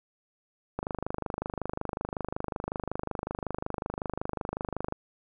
click train, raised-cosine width 1 ms, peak -17 dBFS, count 106, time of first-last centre 0.79-4.924 s, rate 25.4 Hz, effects none

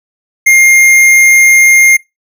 sine tone with hard clipping, 2121 Hz, C7, 23 cents sharp, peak -4 dBFS, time 0.46-1.97 s, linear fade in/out 10 ms, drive 13 dB, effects noise-tail reverb RT60 0.2 s tail -23 dB re dry

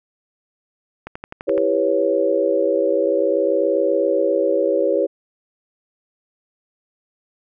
click train, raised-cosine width 0.5 ms, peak -16 dBFS, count 7, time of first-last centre 1.07-1.578 s, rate 11.8 Hz
sine chord, C# half-diminished seventh, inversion first, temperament equal with one note detuned, 329.6 / 397 / 493.9 / 554.4 Hz, E4 / G4 / B4 / C#5, 0 / +22 / 0 / 0 cents, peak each -23 / -21 / -21 / -19 dBFS, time 1.47-5.07 s, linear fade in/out 20 ms
effects none

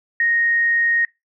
sine tone, 1864.7 Hz, A#6, in tune, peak -15 dBFS, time 0.2-1.05 s, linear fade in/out 2 ms, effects noise-tail reverb RT60 0.2 s tail -22 dB re dry

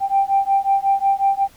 sine beating tone pair, 784 / 789.5 Hz, G5 / G5, 0 / +12 cents, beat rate 5.5 Hz, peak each -17 dBFS, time 0-1.48 s, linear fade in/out 50 ms, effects tanh soft clip ceiling -7 dBFS + pink hiss -50 dBFS RMS until 1.56 s

